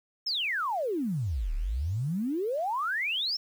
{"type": "exponential two-way sweep", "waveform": "sine", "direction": "down then up", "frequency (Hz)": [5490, 33.73, 5490], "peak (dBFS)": -27, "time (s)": [0.26, 3.37], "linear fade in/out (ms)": 10, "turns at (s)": 1.54, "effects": ["9-bit"]}